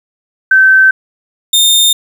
sine / sawtooth tone pair in turn, 1543 / 3636 Hz, G6 / A#7, -28 / -44 cents, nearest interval octave + minor third, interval 1484 cents, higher second, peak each -3 dBFS, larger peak neither, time 0.51-0.91 / 1.53-1.93 s, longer neither, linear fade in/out 5 ms, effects 7-bit

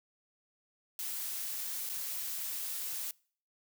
blue noise with dropouts, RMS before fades -38 dBFS, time 0.99-3.11 s, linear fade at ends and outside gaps 1 ms, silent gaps 1.891-1.897 s, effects noise-tail reverb RT60 0.5 s tail -25 dB re dry

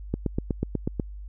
click train, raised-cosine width 3 ms, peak -12 dBFS, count 8, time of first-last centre 0.14-0.998 s, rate 8.16 Hz, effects added 50 Hz sine -36 dBFS peak until 1.28 s

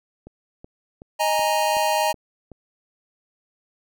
click train, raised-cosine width 2 ms, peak -27 dBFS, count 7, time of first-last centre 0.27-2.517 s, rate 2.67 Hz
square chord, D# suspended fourth, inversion none, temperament just, 622.3 / 829.7 / 933.4 Hz, D#5 / G#5 / A#5, 0 / -2 / +2 cents, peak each -24 dBFS, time 1.19-2.13 s, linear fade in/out 20 ms
effects none

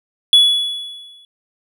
triangle tone with exponential decay, 3400 Hz, G#7, 40 cents sharp, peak -3 dBFS, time 0.33-1.25 s, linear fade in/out 1 ms, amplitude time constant 200 ms, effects none

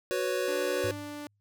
square chord, F# suspended fourth, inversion none, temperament equal, 370 / 493.9 / 554.4 Hz, F#4 / B4 / C#5, 0 / 0 / 0 cents, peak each -33 dBFS, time 0.11-0.91 s, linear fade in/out 0 ms
sawtooth tone, 293.8 Hz, D4, 1 cent sharp, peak -34 dBFS, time 0.48-1.27 s, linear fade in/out 2 ms
sine tone with exponential decay, 102.2 Hz, G#2, 27 cents flat, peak -32 dBFS, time 0.84-1.4 s, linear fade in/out 0 ms, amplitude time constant 120 ms
effects none

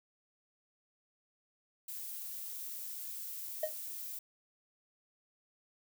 violet noise, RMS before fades -43 dBFS, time 1.88-4.19 s, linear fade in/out 5 ms
triangle tone with exponential decay, 622.3 Hz, D#5, in tune, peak -25 dBFS, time 3.63-3.74 s, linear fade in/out 5 ms, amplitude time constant 22 ms
effects none

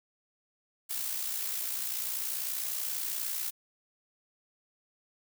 blue noise with amplitude modulation, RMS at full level -32 dBFS, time 0.89-3.51 s, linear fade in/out 20 ms, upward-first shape sine, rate 60.3 Hz, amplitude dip 50%, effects none

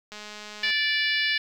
click train, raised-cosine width 0.2 ms, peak -23 dBFS, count 124, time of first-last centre 0.12-0.706 s, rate 210 Hz
harmonic tone, 583 Hz, D5, 13 cents flat, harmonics 3 / 4 / 5 / 6 / 7 / 8 / 9, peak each -26 / -28 / -30 / -32 / -33 / -34 / -35 dBFS, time 0.63-1.38 s, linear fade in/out 5 ms
effects 9-bit

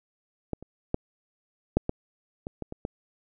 clicks, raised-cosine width 2 ms, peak -16 / -29 / -11 / -7 / -13 / -21 / -20 / -23 / -17 dBFS, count 9, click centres 0.533 / 0.626 / 0.944 / 1.77 / 1.894 / 2.469 / 2.623 / 2.724 / 2.851 s, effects none

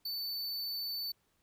square tone, 4513 Hz, C#8, 30 cents sharp, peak -36 dBFS, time 0.05-1.12 s, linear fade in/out 5 ms, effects pink hiss -75 dBFS RMS until 1.42 s

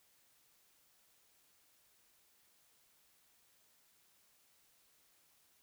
silence, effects white hiss -71 dBFS RMS until 5.62 s

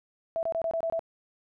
sine tone bursts, 659.3 Hz, E5, in tune, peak -26 dBFS, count 7, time 0.36-0.993 s, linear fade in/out 0 ms, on 69 ms, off 25 ms, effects none

